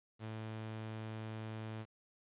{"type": "tone", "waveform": "sawtooth", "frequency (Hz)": 110, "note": "A2", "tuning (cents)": 0, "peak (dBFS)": -38, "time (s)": [0.19, 1.86], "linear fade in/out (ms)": 50, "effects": ["resampled to 8000 Hz", "11-bit"]}